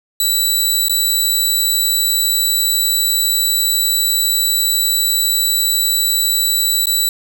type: tone with dropouts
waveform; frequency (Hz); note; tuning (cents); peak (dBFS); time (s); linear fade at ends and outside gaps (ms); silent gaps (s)
15% pulse; 3951; B7; 0; -6; 0.2-7.09; 2; 0.884-0.895 / 6.857-6.869
effects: none